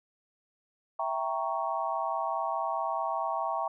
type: chord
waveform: sine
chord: E diminished seventh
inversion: none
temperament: equal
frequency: 659.3 / 784 / 932.3 / 1108.7 Hz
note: E5 / G5 / Bb5 / Db6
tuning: 0 / 0 / 0 / 0 cents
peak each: -34 dBFS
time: 0.99-3.68 s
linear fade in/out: 5 ms
effects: none